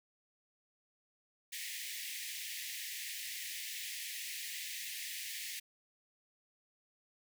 pink high-pass noise, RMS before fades -43 dBFS, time 1.52-5.6 s, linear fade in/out 10 ms, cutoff 1800 Hz, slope 96 dB/octave, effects none

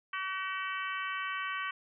harmonic tone, 380 Hz, F#4, 46 cents sharp, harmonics 3 / 4 / 5 / 6 / 7 / 8, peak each -37 / -39 / -41 / -43 / -44 / -45 dBFS, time 0.13-1.71 s, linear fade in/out 5 ms, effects none

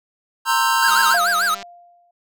square chord, C dominant seventh, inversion third, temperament equal with one note detuned, 926.4 / 1046.5 / 1318.5 / 1568 Hz, Bb5 / C6 / E6 / G6, -11 / 0 / 0 / 0 cents, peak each -20 / -22 / -23 / -23 dBFS, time 0.45-1.17 s, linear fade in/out 50 ms
square tone with vibrato, 1426 Hz, F6, 36 cents sharp, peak -17 dBFS, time 0.82-1.55 s, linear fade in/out 10 ms, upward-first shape sine, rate 6.8 Hz, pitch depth 240 cents each way
click train, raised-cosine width 0.2 ms, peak -18 dBFS, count 149, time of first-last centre 0.88-1.627 s, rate 198 Hz
sine tone with exponential decay, 698.5 Hz, F5, in tune, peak -17 dBFS, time 1.14-2.11 s, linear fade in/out 5 ms, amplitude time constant 210 ms
effects none

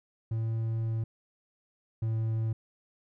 triangle tone pair in turn, 112.7 / 111.73 Hz, A2 / A2, +42 / +27 cents, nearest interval unison, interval 15 cents, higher first, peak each -26 / -25 dBFS, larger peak second, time 0.31-1.04 / 2.02-2.53 s, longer first, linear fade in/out 5 ms, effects none

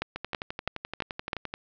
two click trains, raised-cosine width 0.3 ms, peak -12 / -17 dBFS, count 5 / 17, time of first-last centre 0.02-1.331 / 0.16-1.539 s, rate 3.05 / 11.6 Hz, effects low-pass 5000 Hz 12 dB/octave

